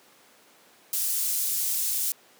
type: high-pass noise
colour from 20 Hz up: pink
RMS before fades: -27 dBFS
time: 0.93-2.12 s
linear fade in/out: 2 ms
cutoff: 8900 Hz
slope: 12 dB/octave
effects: pink hiss -56 dBFS RMS until 2.39 s + high-pass 300 Hz 12 dB/octave